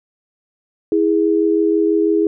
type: tone pair together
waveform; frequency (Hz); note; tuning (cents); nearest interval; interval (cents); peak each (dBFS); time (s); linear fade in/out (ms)
sine; 326.6 / 412.7; E4 / G#4; -16 / -11; major third; 405; -15; 0.92-2.27; 2
effects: none